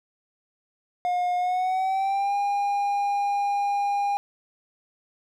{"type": "tone with pitch glide", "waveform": "triangle", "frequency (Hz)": [716, 808.3], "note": ["F5", "G#5"], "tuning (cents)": [43, -47], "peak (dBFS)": -20, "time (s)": [1.05, 4.17], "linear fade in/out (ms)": 0, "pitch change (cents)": 210, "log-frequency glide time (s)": [1.37, 2.35], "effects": []}